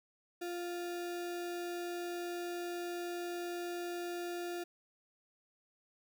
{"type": "tone with sample-and-hold", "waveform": "sine", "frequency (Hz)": 349.2, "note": "F4", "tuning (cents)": 0, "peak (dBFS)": -37, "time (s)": [0.41, 4.64], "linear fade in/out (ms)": 10, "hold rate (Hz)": 1050, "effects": []}